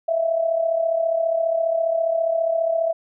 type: tone with amplitude modulation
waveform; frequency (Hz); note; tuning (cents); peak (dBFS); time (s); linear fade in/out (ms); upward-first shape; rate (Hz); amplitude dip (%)
sine; 660; E5; +2; -15; 0.08-2.93; 10; sine; 34.8; 65
effects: none